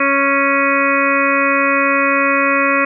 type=harmonic tone; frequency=277.2 Hz; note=C#4; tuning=in tune; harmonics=1 / 2 / 4 / 5 / 6 / 7 / 8 / 9; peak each=-20 / -19 / -18 / -20 / -24 / -20 / -23 / -19 dBFS; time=0-2.85 s; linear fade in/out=5 ms; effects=none